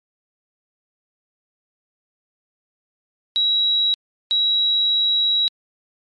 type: tone bursts at uneven times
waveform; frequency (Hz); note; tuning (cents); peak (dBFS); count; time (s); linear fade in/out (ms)
sine; 3874; B7; -34; -15; 2; 3.36-3.94 / 4.31-5.48; 0
effects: MP3 48 kbps